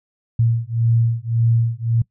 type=beating tone pair; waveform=sine; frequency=114.8 / 116.6 Hz; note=A#2 / A#2; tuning=-26 / +1 cents; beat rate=1.8 Hz; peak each=-18 dBFS; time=0.39-2.02 s; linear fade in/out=5 ms; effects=noise-tail reverb RT60 0.1 s tail -22 dB re dry